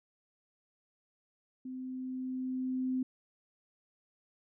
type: tone with level ramp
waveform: sine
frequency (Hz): 257.5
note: C4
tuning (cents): -28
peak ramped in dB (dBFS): -39 to -29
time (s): 1.65-3.03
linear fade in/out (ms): 5
effects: none